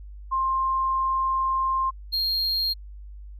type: tone pair in turn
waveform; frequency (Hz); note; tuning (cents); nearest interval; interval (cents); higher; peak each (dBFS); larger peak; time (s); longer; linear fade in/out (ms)
sine / triangle; 1057 / 4228; C6 / C8; +17 / +17; 2 octaves; 2400; second; -21; neither; 0.31-1.91 / 2.12-2.74; first; 20
effects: added 50 Hz sine -38 dBFS peak until 3.39 s